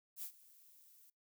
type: noise with ADSR envelope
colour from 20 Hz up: violet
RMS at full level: -43 dBFS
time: 0.16-1.1 s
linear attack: 66 ms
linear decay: 86 ms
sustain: -21 dB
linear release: 5 ms
effects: noise-tail reverb RT60 0.2 s tail -25 dB re dry